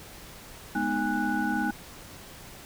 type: tone cluster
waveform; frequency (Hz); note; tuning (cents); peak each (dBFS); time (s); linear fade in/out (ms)
sine; 210.2 / 247.2 / 309.4 / 818 / 1479; G#3 / B3 / D#4 / G#5 / F#6; +21 / +2 / -10 / -26 / -1; -31; 0.75-1.71; 5
effects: tanh soft clip ceiling -14 dBFS + pink hiss -46 dBFS RMS until 2.65 s